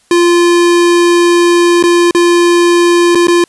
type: tone with dropouts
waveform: square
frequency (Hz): 346.6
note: F4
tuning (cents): -13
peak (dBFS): -6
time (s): 0.11-3.44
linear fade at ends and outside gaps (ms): 2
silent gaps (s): 1.827-1.837 / 2.11-2.148 / 3.149-3.154 / 3.271-3.282
effects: white hiss -51 dBFS RMS until 3.48 s + resampled to 24000 Hz